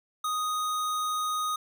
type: tone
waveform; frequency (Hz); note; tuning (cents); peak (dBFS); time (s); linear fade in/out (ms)
square; 1244.5; D#6; 0; -28; 0.24-1.56; 5
effects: none